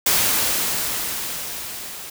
white noise with level ramp, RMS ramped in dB -17 to -35 dBFS, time 0.06-2.1 s, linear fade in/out 5 ms, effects none

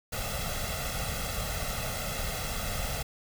pink noise with comb filter, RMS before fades -33 dBFS, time 0.12-3.03 s, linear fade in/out 10 ms, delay 1.5 ms, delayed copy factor +0.8, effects none

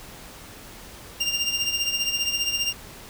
25% pulse tone with tremolo, 2794 Hz, F7, in tune, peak -16 dBFS, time 1.2-2.73 s, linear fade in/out 10 ms, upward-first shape triangle, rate 15 Hz, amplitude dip 70%, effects pink hiss -43 dBFS RMS until 3.09 s

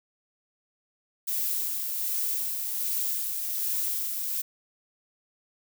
violet noise with tremolo, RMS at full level -28 dBFS, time 1.27-4.42 s, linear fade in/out 10 ms, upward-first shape sine, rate 1.3 Hz, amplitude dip 35%, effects none

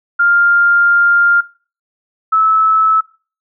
sine tone pair in turn, 1400 / 1303.2 Hz, F6 / E6, +4 / -20 cents, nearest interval minor second, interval 124 cents, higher first, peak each -8 dBFS, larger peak neither, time 0.19-1.41 / 2.32-3.01 s, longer first, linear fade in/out 10 ms, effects noise-tail reverb RT60 0.4 s tail -21 dB re dry

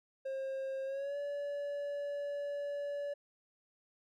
triangle tone with pitch glide, 535 to 573.4 Hz, C5 to D5, +38 to -42 cents, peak -34 dBFS, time 0.25-3.14 s, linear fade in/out 10 ms, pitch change +120 cents, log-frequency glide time 0.85-1.17 s, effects none

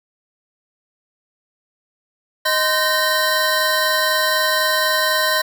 square tone cluster, 623 / 1035 / 1537 / 1845 / 4002 Hz, D#5 / C6 / G6 / A#6 / B7, +2 / -19 / -35 / -18 / +22 cents, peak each -23 dBFS, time 2.45-5.42 s, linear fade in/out 10 ms, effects none

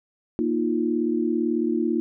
sine chord, Bb suspended fourth, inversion none, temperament equal with one note detuned, 234.6 / 311.1 / 349.2 Hz, Bb3 / Eb4 / F4, +11 / 0 / 0 cents, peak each -25 dBFS, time 0.39-2 s, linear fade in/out 0 ms, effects none

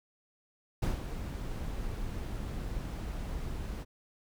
brown noise with ADSR envelope, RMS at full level -28 dBFS, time 0.82-3.85 s, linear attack 8 ms, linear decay 160 ms, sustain -9 dB, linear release 32 ms, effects none

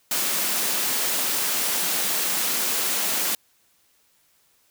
white high-pass noise, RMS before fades -24 dBFS, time 0.11-3.35 s, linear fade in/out 2 ms, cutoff 160 Hz, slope 96 dB/octave, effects white hiss -63 dBFS RMS until 4.7 s

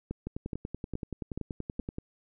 two click trains, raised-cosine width 3 ms, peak -21 / -22 dBFS, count 5 / 19, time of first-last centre 0.11-1.798 / 0.27-1.984 s, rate 2.37 / 10.5 Hz, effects none

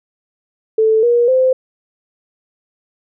sine tone with pitch steps, 440 / 477.1 / 517.2 Hz, A4 / A#4 / C5, 0 / +40 / -20 cents, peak -9 dBFS, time 0.78-1.53 s, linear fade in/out 5 ms, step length 250 ms, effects none

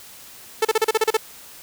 sawtooth tone bursts, 440 Hz, A4, in tune, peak -11 dBFS, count 9, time 0.62-1.17 s, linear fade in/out 5 ms, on 30 ms, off 35 ms, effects white hiss -43 dBFS RMS until 1.62 s

